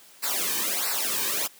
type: noise with flanger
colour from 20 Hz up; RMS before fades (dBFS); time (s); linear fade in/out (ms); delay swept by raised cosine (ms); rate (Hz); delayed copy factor
white; -27; 0.22-1.48; 20; 0.3 to 1.5; 1.5; -0.95
effects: white hiss -52 dBFS RMS until 1.59 s + high-pass 150 Hz 12 dB/octave